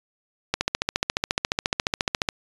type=click train; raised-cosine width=0.2 ms; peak=-4 dBFS; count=26; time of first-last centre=0.54-2.288 s; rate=14.3 Hz; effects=resampled to 22050 Hz